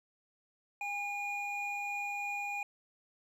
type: tone pair together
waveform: triangle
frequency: 813 / 2436 Hz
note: G#5 / D#7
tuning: -37 / -37 cents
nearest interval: octave + perfect fifth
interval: 1900 cents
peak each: -37 / -35 dBFS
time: 0.81-2.63 s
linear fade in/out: 2 ms
effects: none